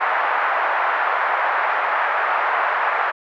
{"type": "band-pass noise", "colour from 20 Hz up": "pink", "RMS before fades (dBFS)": -20, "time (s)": [0, 3.12], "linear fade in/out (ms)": 20, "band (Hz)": [730, 1800], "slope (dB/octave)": 24, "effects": []}